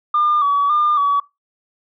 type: tone with vibrato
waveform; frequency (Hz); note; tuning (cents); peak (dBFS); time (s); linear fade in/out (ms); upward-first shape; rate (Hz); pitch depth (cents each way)
sine; 1170; D6; -7; -12; 0.14-1.2; 5; square; 1.8; 49
effects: noise-tail reverb RT60 0.2 s tail -19 dB re dry + tanh soft clip ceiling -9 dBFS